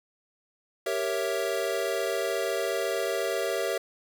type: chord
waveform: square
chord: G diminished seventh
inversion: none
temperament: equal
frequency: 392 / 466.2 / 554.4 / 659.3 Hz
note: G4 / Bb4 / Db5 / Fb5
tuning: 0 / 0 / 0 / 0 cents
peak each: -33 dBFS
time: 0.86-3.78 s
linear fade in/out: 5 ms
effects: none